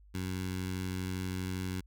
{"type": "tone with notch filter", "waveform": "15% pulse", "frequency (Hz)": 92.5, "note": "F#2", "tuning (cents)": 0, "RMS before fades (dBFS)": -36, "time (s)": [0.14, 1.81], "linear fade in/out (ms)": 10, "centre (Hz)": 650, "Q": 0.63, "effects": ["added 50 Hz sine -55 dBFS peak until 1.86 s"]}